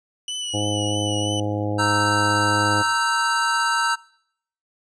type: tone with vibrato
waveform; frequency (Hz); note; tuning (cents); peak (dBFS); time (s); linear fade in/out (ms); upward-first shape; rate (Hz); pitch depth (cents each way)
sawtooth; 2965; F#7; +3; -23; 0.28-1.4; 2; triangle; 3.1; 33
type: harmonic tone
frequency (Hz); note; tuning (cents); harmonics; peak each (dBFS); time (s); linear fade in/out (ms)
103.83; G#2; 0; 1 / 2 / 3 / 4 / 5 / 6 / 7 / 8; -26 / -34 / -27 / -36 / -29 / -36 / -34 / -35; 0.53-2.83; 20
type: chord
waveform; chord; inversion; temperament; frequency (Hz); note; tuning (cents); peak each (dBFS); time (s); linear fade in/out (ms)
square; E diminished; second; equal with one note detuned; 932.3 / 1318.5 / 1548.2; Bb5 / E6 / G6; 0 / 0 / -22; -24; 1.78-3.96; 20
effects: noise-tail reverb RT60 0.7 s tail -24 dB re dry + resampled to 22050 Hz